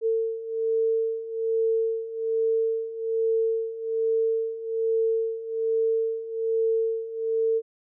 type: beating tone pair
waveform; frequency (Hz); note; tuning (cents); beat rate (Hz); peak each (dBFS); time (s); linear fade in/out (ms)
sine; 449.1 / 450.3; A4 / A4; +35 / +40; 1.2; -28 / -24; 0.01-7.62; 50
effects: none